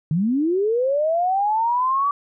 sine linear sweep, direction up, 145.8 to 1156 Hz, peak -17 dBFS, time 0.11-2.11 s, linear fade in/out 2 ms, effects none

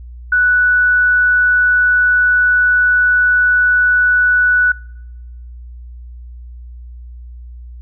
sine tone, 1480 Hz, F#6, in tune, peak -9 dBFS, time 0.32-4.72 s, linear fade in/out 5 ms, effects noise-tail reverb RT60 1.0 s tail -26 dB re dry + added 60 Hz sine -30 dBFS peak until 7.81 s

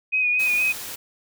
sine tone with vibrato, 2489 Hz, D#7, in tune, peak -18 dBFS, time 0.12-0.73 s, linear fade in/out 20 ms, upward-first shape sine, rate 4.2 Hz, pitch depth 32 cents each way
white noise, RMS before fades -34 dBFS, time 0.39-0.96 s, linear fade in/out 10 ms
effects none

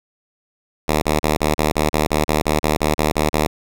5% pulse tone bursts, 76.3 Hz, D#2, 33 cents flat, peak -4 dBFS, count 15, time 0.88-3.47 s, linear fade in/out 5 ms, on 140 ms, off 35 ms, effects none

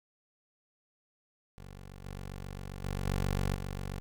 15% pulse tone with level steps, 47.49 Hz, F#1, 46 cents sharp, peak -40 / -34 / -27 / -23 / -30 dBFS, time 1.58-4 s, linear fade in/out 0 ms, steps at 2.04 / 2.83 / 3.05 / 3.54 s, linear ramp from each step 20 ms, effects none

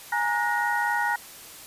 sine tone cluster, 831 / 935 / 1452 / 1877 Hz, G#5 / A#5 / F#6 / A#6, +1 / +5 / -33 / +11 cents, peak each -28 dBFS, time 0.12-1.16 s, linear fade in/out 5 ms, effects white hiss -44 dBFS RMS until 1.66 s + resampled to 32000 Hz

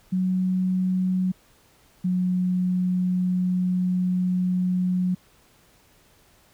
sine tone pair in turn, 185 / 182.03 Hz, F#3 / F#3, 0 / -28 cents, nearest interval unison, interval 28 cents, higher first, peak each -20 dBFS, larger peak neither, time 0.12-1.32 / 2.04-5.15 s, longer second, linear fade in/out 10 ms, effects pink hiss -58 dBFS RMS until 6.53 s

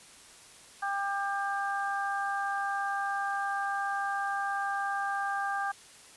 harmonic tone, 398.1 Hz, G4, 27 cents sharp, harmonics 2 / 3 / 4, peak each -32 / -35 / -34 dBFS, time 0.82-5.72 s, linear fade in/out 10 ms, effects white hiss -53 dBFS RMS until 6.16 s + resampled to 24000 Hz

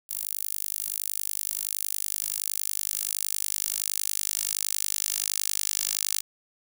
10% pulse tone with high-pass filter sweep, 50.7 Hz, G#1, 41 cents flat, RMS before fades -30 dBFS, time 0.09-6.21 s, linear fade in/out 10 ms, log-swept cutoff 12000 to 6800 Hz, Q 0.91, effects none

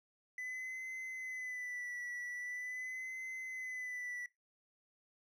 triangle tone with vibrato, 2000 Hz, B6, 21 cents sharp, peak -39 dBFS, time 0.38-4.26 s, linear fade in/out 2 ms, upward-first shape sine, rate 0.43 Hz, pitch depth 43 cents each way, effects noise-tail reverb RT60 0.2 s tail -19 dB re dry

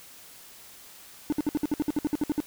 triangle tone bursts, 297.9 Hz, D4, 25 cents sharp, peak -20 dBFS, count 14, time 1.3-2.403 s, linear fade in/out 0 ms, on 24 ms, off 59 ms, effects white hiss -49 dBFS RMS until 2.46 s

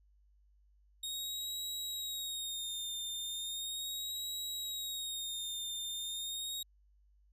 sawtooth tone with vibrato, 3729 Hz, A#7, in tune, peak -35 dBFS, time 1.03-6.63 s, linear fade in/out 5 ms, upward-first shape sine, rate 0.37 Hz, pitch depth 55 cents each way, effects added 50 Hz sine -64 dBFS peak until 7.32 s

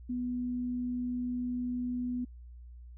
sine tone, 246.9 Hz, B3, in tune, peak -31 dBFS, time 0.09-2.25 s, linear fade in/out 10 ms, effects added 60 Hz sine -46 dBFS peak until 2.97 s

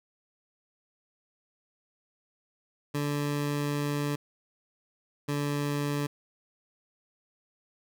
20% pulse tone pair in turn, 145.3 / 144.72 Hz, D3 / D3, -18 / -25 cents, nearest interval unison, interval 7 cents, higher first, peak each -23 dBFS, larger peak neither, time 2.94-4.16 / 5.28-6.07 s, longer first, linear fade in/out 10 ms, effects none

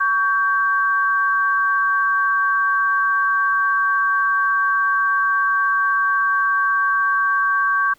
sine tone pair together, 1125 / 1570.9 Hz, C#6 / G6, +25 / +3 cents, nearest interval tritone, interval 578 cents, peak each -18 dBFS, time 0-7.94 s, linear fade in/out 10 ms, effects pink hiss -56 dBFS RMS until 7.98 s

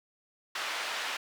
white band-pass noise, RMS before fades -35 dBFS, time 0.55-1.17 s, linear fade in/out 5 ms, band 700 to 3000 Hz, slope 12 dB/octave, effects none

